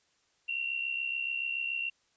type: tone pair together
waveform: sine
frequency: 2727 / 2794 Hz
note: F7 / F7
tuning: -42 / 0 cents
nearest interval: unison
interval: 42 cents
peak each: -32 / -37 dBFS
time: 0.48-1.9 s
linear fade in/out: 10 ms
effects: white hiss -71 dBFS RMS until 2.16 s + resampled to 16000 Hz